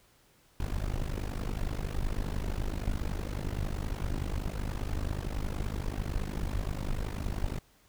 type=noise with amplitude modulation; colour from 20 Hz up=brown; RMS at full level=-29 dBFS; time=0.6-7.59 s; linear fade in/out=2 ms; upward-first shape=sine; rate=50.6 Hz; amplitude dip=90%; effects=pink hiss -64 dBFS RMS until 7.88 s